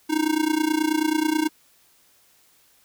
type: tone with amplitude modulation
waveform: square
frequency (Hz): 311.1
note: D#4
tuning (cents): 0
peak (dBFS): -17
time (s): 0.09-1.49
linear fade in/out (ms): 20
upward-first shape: sine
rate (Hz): 29.3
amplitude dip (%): 85
effects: white hiss -59 dBFS RMS until 2.84 s